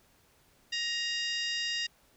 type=harmonic tone with a mistuned harmonic; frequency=937 Hz; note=A#5; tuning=9 cents sharp; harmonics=2 / 3 / 4 / 5 / 6 / 7 / 8; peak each=-36 / -35 / -38 / -37 / -43 / -49 / -50 dBFS; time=0.72-1.87 s; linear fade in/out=10 ms; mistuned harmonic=5; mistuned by=+73 cents; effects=pink hiss -65 dBFS RMS until 2.16 s